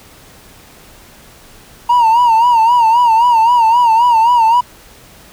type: tone with vibrato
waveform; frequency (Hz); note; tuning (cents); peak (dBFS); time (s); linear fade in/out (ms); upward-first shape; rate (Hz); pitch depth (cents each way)
triangle; 932.3; A#5; 0; -4; 1.89-4.61; 10; sine; 3.8; 93
effects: tanh soft clip ceiling -1 dBFS + pink hiss -41 dBFS RMS until 5.32 s